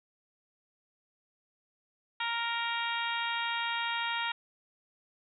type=harmonic tone; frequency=466.2 Hz; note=A#4; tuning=in tune; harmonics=2 / 3 / 4 / 5 / 6 / 7 / 8; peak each=-35 / -37 / -38 / -39 / -40 / -40 / -41 dBFS; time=2.2-4.32 s; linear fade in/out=5 ms; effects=none